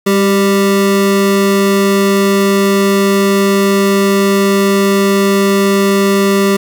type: tone pair together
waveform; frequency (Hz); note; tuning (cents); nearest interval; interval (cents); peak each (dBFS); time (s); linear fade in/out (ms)
square; 199.08 / 392; G3 / G4; +27 / 0; octave; 1173; -12; 0.06-6.57; 10
effects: 7-bit